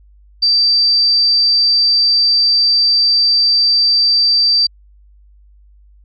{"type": "tone", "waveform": "sine", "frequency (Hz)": 4667, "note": "D8", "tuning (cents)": -12, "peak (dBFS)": -9, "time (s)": [0.42, 4.67], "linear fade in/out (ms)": 10, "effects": ["added 50 Hz sine -43 dBFS peak until 6.04 s"]}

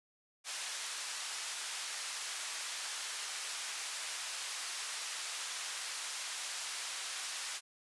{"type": "band-pass noise", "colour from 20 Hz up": "white", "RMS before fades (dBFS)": -41, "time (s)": [0.44, 7.61], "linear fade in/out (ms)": 50, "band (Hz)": [960, 8200], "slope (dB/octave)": 12, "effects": ["resampled to 24000 Hz"]}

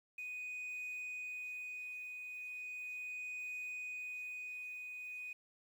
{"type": "tone with tremolo", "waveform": "sine", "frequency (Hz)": 2489, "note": "D#7", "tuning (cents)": 0, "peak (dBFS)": -38, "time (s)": [0.18, 5.33], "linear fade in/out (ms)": 5, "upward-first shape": "triangle", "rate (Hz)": 0.37, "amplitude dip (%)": 45, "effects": ["tanh soft clip ceiling -40 dBFS", "11-bit"]}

